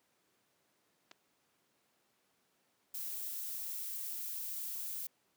clicks, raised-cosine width 0.2 ms, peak -36 dBFS, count 2, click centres 1.113 / 1.116 s
violet noise, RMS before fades -41 dBFS, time 2.94-5.07 s, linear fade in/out 5 ms
effects pink hiss -75 dBFS RMS until 5.36 s + high-pass 200 Hz 12 dB/octave

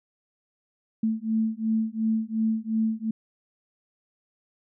sine beating tone pair, 220 / 222.8 Hz, A3 / A3, 0 / +22 cents, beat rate 2.8 Hz, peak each -26 dBFS, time 1.03-3.11 s, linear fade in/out 5 ms, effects none

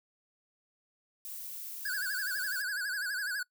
violet noise, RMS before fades -42 dBFS, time 1.25-2.62 s, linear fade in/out 0 ms
square tone with vibrato, 1568 Hz, G6, in tune, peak -33 dBFS, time 1.85-3.43 s, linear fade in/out 5 ms, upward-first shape sine, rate 12 Hz, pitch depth 130 cents each way
effects noise-tail reverb RT60 0.1 s tail -22 dB re dry

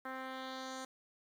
10% pulse tone with low-pass filter sweep, 261.6 Hz, C4, in tune, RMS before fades -44 dBFS, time 0.05-0.85 s, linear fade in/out 5 ms, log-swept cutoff 1700 to 7800 Hz, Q 1.8, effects 10-bit

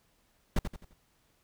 brown noise with echo, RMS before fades -23 dBFS, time 0.56-0.59 s, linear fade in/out 5 ms, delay 86 ms, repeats 4, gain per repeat -8 dB, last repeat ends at 0.934 s, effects pink hiss -70 dBFS RMS until 1.43 s

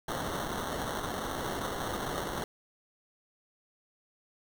white noise with sample-and-hold, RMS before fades -35 dBFS, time 0.08-2.44 s, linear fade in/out 2 ms, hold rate 2450 Hz, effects none

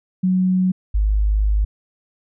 sine tone pair in turn, 185 / 51.72 Hz, F#3 / G#1, 0 / -6 cents, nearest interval octave + minor seventh, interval 2206 cents, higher first, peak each -14 dBFS, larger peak neither, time 0.23-0.72 / 0.94-1.65 s, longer second, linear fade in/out 10 ms, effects none

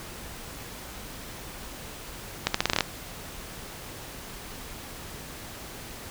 accelerating click train, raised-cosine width 0.2 ms, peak -4 dBFS, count 9, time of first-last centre 2.47-2.807 s, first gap 74 ms, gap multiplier 0.83, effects pink hiss -41 dBFS RMS until 6.1 s

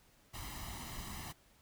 pink noise with comb filter, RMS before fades -45 dBFS, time 0.33-1.33 s, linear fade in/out 20 ms, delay 1 ms, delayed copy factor +0.7, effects pink hiss -67 dBFS RMS until 1.61 s

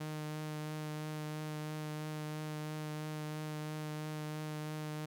sawtooth tone with vibrato, 153.2 Hz, D#3, 27 cents flat, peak -35 dBFS, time 0-5.06 s, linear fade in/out 10 ms, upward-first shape triangle, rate 3 Hz, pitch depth 14 cents each way, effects none

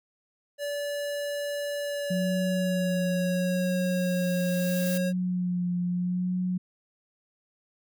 square tone with pitch glide, 577 to 544.6 Hz, D5 to C#5, -31 to -31 cents, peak -30 dBFS, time 0.58-5.13 s, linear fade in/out 50 ms, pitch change -100 cents, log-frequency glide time 1.81-3.78 s
sine tone with vibrato, 179.7 Hz, F3, 50 cents sharp, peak -25 dBFS, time 2.1-6.58 s, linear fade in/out 10 ms, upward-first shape sine, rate 0.75 Hz, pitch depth 25 cents each way
blue noise with exponential growth, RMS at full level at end -35 dBFS, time 2.45-4.98 s, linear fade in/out 5 ms, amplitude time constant 550 ms
effects none

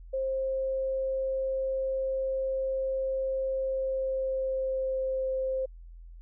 sine tone with pitch glide, 530 to 524.8 Hz, C5 to C5, +22 to +5 cents, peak -27 dBFS, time 0.13-5.66 s, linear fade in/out 10 ms, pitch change -17 cents, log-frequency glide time 3.59-5.19 s, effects added 42 Hz sine -44 dBFS peak until 6.21 s

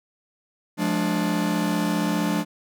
45% pulse chord, D diminished, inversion first, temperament just, 176.2 / 211.4 / 293.7 Hz, F3 / Ab3 / D4, +16 / +31 / 0 cents, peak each -26 dBFS, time 0.77-2.45 s, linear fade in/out 50 ms, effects none

